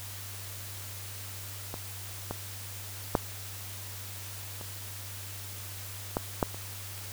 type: clicks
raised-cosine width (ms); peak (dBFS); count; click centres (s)
1; -22 / -19 / -8 / -28 / -13 / -10 / -28; 7; 1.741 / 2.31 / 3.152 / 4.612 / 6.169 / 6.428 / 6.545
effects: added 98 Hz sine -43 dBFS peak until 7.12 s + white hiss -43 dBFS RMS until 7.12 s